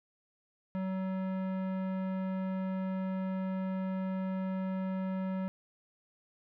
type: tone with tanh clipping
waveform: sine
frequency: 188.7 Hz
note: F#3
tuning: 34 cents sharp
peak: -34 dBFS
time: 0.75-5.48 s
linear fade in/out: 0 ms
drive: 17 dB
effects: none